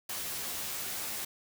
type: noise with comb filter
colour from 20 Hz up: white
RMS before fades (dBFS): -37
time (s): 0.09-1.25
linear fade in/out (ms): 5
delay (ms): 13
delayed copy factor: +0.65
effects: none